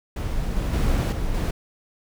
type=noise with level steps; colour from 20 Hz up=brown; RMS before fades=-26 / -24 / -20 / -26 / -22 dBFS; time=0.16-1.51 s; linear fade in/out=5 ms; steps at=0.56 / 0.73 / 1.12 / 1.34 s; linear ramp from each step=5 ms; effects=none